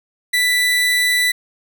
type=tone; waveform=30% pulse; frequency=1979 Hz; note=B6; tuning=3 cents sharp; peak=-11 dBFS; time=0.33-1.32 s; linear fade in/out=10 ms; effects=none